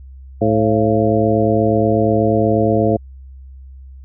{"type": "harmonic tone with a mistuned harmonic", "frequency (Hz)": 108.3, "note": "A2", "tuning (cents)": -27, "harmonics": [1, 2, 3, 4, 5, 6], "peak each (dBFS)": [-19, -19, -19, -19, -19, -19], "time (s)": [0.41, 2.97], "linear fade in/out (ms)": 10, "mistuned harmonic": 6, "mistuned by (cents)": 80, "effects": ["added 66 Hz sine -34 dBFS peak until 4.04 s"]}